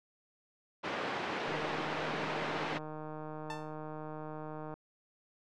pink band-pass noise, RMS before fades -37 dBFS, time 0.83-2.79 s, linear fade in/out 20 ms, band 300 to 2600 Hz, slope 12 dB/octave
click train, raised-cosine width 1 ms, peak -30 dBFS, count 503, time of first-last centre 1.48-4.74 s, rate 154 Hz
sawtooth tone with exponential decay, 889 Hz, A5, 18 cents sharp, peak -33 dBFS, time 3.5-3.75 s, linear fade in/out 1 ms, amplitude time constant 54 ms
effects low-pass 6000 Hz 12 dB/octave

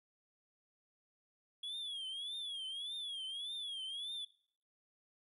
triangle tone with vibrato, 3335 Hz, G#7, 7 cents sharp, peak -39 dBFS, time 1.63-4.25 s, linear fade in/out 5 ms, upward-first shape triangle, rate 1.7 Hz, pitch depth 160 cents each way, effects noise-tail reverb RT60 0.6 s tail -21 dB re dry + resampled to 32000 Hz

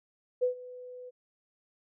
sine tone with ADSR envelope, 498.9 Hz, B4, 17 cents sharp, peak -22 dBFS, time 0.41-1.11 s, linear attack 22 ms, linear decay 110 ms, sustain -20 dB, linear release 26 ms, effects none

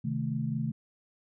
sine chord, A diminished, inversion first, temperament equal, 130.81 / 155.56 / 220 Hz, C3 / Eb3 / A3, 0 / 0 / 0 cents, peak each -33 dBFS, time 0.04-0.72 s, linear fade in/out 10 ms, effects none

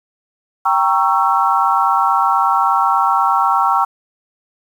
sine chord, G diminished seventh, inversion none, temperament equal with one note detuned, 784 / 932.3 / 1108.7 / 1335.4 Hz, G5 / Bb5 / Db6 / Fb6, 0 / 0 / 0 / +22 cents, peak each -17 dBFS, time 0.65-3.85 s, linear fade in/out 10 ms, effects 7-bit

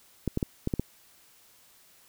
clicks, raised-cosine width 3 ms, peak -14 dBFS, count 6, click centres 0.277 / 0.374 / 0.428 / 0.674 / 0.738 / 0.796 s, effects white hiss -59 dBFS RMS until 2.08 s

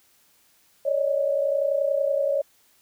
sine tone cluster, 557 / 588 / 618 Hz, C#5 / D5 / D#5, +8 / +2 / -12 cents, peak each -22 / -29 / -27 dBFS, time 0.85-2.42 s, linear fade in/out 10 ms, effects white hiss -61 dBFS RMS until 2.81 s

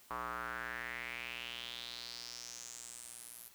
square tone with band-pass filter sweep, 59.8 Hz, A#1, 45 cents sharp, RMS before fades -45 dBFS, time 0.1-3.49 s, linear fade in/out 10 ms, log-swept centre 1100 to 12000 Hz, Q 4.3, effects white hiss -62 dBFS RMS until 3.54 s

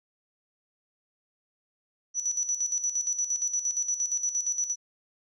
sine tone with tremolo, 5920 Hz, F#8, in tune, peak -24 dBFS, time 2.14-4.76 s, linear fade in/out 50 ms, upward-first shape square, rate 8.6 Hz, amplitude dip 65%, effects none

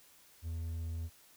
triangle tone, 82.41 Hz, E2, in tune, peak -34 dBFS, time 0.42-1.1 s, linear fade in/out 50 ms, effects white hiss -62 dBFS RMS until 1.36 s

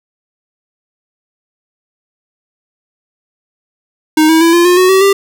square tone with pitch steps, 311.1 / 321.9 / 333 / 344.6 / 356.5 / 368.9 / 381.7 / 394.9 Hz, D#4 / E4 / E4 / F4 / F4 / F#4 / G4 / G4, 0 / -41 / +18 / -23 / +36 / -5 / -46 / +13 cents, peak -6 dBFS, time 4.17-5.13 s, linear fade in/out 5 ms, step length 120 ms, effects none

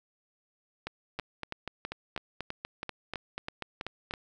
two click trains, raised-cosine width 0.3 ms, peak -19 / -19 dBFS, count 11 / 13, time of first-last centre 0.87-4.138 / 1.19-4.11 s, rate 3.06 / 4.11 Hz, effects none

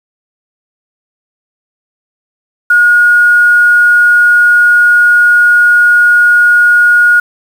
sine tone with quantisation, 1440 Hz, F#6, 47 cents flat, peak -3 dBFS, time 2.7-7.2 s, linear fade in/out 5 ms, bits 5, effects none

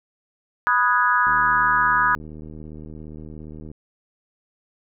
sine chord, G# minor seventh, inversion first, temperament equal with one note detuned, 987.8 / 1244.5 / 1468.9 / 1661.2 Hz, B5 / D#6 / F#6 / G#6, 0 / 0 / -13 / 0 cents, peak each -21 / -20 / -22 / -22 dBFS, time 0.67-2.15 s, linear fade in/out 0 ms
click train, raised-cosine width 3 ms, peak -26 dBFS, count 190, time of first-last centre 1.27-3.715 s, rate 77.3 Hz
effects none

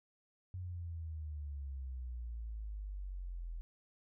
sine exponential sweep, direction down, 92.6 to 40.83 Hz, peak -40 dBFS, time 0.54-3.61 s, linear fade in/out 0 ms, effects none

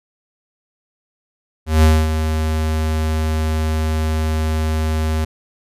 square tone with ADSR envelope, 78.5 Hz, D#2, 16 cents sharp, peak -8 dBFS, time 1.66-5.25 s, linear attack 170 ms, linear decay 240 ms, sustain -9 dB, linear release 10 ms, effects resampled to 32000 Hz

